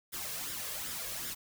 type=noise with flanger; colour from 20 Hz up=white; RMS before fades=-39 dBFS; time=0.12-1.35 s; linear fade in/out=20 ms; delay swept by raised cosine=0.56 to 1.86 ms; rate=2.6 Hz; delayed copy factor=+0.55; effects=none